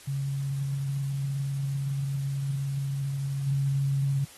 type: tone with level steps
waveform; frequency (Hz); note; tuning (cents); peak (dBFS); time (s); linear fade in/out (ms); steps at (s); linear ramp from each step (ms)
sine; 138; C#3; -7; -27 / -23; 0.07-4.25; 10; 3.46; 10
effects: white hiss -50 dBFS RMS until 4.37 s + AAC 32 kbps